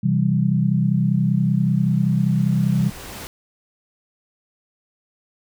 sine chord, C major, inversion none, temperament equal with one note detuned, 130.81 / 165.67 / 196 Hz, C3 / E3 / G3, 0 / +9 / 0 cents, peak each -20 dBFS, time 0.03-2.9 s, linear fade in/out 10 ms
pink noise with exponential growth, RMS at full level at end -33 dBFS, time 0.14-3.27 s, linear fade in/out 0 ms, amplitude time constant 680 ms
effects none

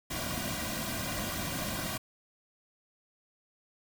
pink noise with comb filter, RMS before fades -35 dBFS, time 0.1-1.98 s, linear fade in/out 10 ms, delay 2.3 ms, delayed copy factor -0.8, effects none

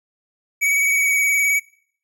square tone with vibrato, 2260 Hz, C#7, 33 cents sharp, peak -16 dBFS, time 0.61-1.6 s, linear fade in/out 20 ms, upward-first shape sine, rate 19 Hz, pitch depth 29 cents each way, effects noise-tail reverb RT60 0.6 s tail -25 dB re dry

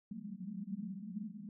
white band-pass noise, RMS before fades -44 dBFS, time 0.11-1.49 s, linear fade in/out 2 ms, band 180 to 220 Hz, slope 96 dB/octave, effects none

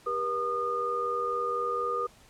sine tone cluster, 396.5 / 480.7 / 1221 Hz, G4 / B4 / D#6, +20 / -47 / -33 cents, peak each -37 / -32 / -29 dBFS, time 0.06-2.07 s, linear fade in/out 10 ms, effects pink hiss -57 dBFS RMS until 2.29 s + low-pass 11000 Hz 12 dB/octave

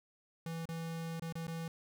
square tone with dropouts, 164.81 Hz, E3, in tune, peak -39 dBFS, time 0.46-1.68 s, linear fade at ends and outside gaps 2 ms, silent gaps 0.655-0.689 / 1.197-1.221 / 1.325-1.354 / 1.469-1.479 s, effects none

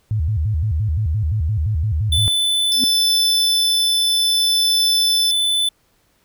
sine tone with vibrato, 91.2 Hz, F#2, 24 cents flat, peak -16 dBFS, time 0.11-2.28 s, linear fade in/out 0 ms, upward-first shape square, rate 5.8 Hz, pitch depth 290 cents each way
square tone, 3507 Hz, A7, 6 cents flat, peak -16 dBFS, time 2.12-5.69 s, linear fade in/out 5 ms
square tone with tremolo, 5274 Hz, E8, in tune, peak -18 dBFS, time 2.72-5.31 s, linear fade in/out 0 ms, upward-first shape triangle, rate 0.58 Hz, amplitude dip 45%
sine tone with exponential growth, 250.7 Hz, B3, 26 cents sharp, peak -16 dBFS, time 2.73-2.84 s, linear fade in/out 0 ms, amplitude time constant 23 ms
effects pink hiss -61 dBFS RMS until 6.24 s

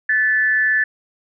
sine tone with amplitude modulation, 1746 Hz, A6, 14 cents flat, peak -11 dBFS, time 0.09-0.84 s, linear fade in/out 5 ms, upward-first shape sine, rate 221 Hz, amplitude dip 60%, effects none

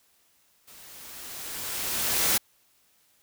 white noise with level ramp, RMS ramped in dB -50 to -22 dBFS, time 0.67-2.38 s, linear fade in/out 10 ms, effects white hiss -65 dBFS RMS until 3.22 s

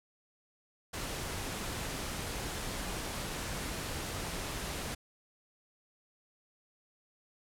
pink noise, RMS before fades -38 dBFS, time 0.93-4.95 s, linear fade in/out 10 ms, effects low-pass 12000 Hz 12 dB/octave

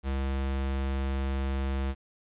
square tone, 67.5 Hz, C#2, 45 cents flat, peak -28 dBFS, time 0.03-1.95 s, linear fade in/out 50 ms, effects resampled to 8000 Hz + 10-bit

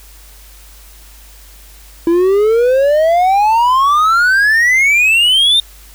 triangle exponential sweep, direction up, 329.9 to 3670 Hz, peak -6 dBFS, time 2.07-5.6 s, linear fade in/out 2 ms, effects added 50 Hz sine -38 dBFS peak until 5.94 s + white hiss -42 dBFS RMS until 5.94 s

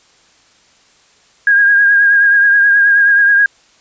sine tone with vibrato, 1628 Hz, G#6, 35 cents flat, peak -6 dBFS, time 1.47-3.46 s, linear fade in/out 2 ms, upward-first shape triangle, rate 9.4 Hz, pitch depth 40 cents each way, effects white hiss -50 dBFS RMS until 3.8 s + resampled to 16000 Hz

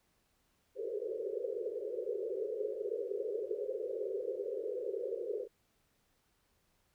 pink band-pass noise, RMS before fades -38 dBFS, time 0.75-5.48 s, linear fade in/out 50 ms, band 380 to 530 Hz, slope 96 dB/octave, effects pink hiss -75 dBFS RMS until 6.94 s

